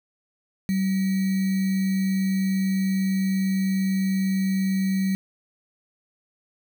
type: tone with sample-and-hold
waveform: sine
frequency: 191.2 Hz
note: G3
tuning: 43 cents flat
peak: -20 dBFS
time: 0.69-5.15 s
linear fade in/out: 0 ms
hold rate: 2100 Hz
effects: none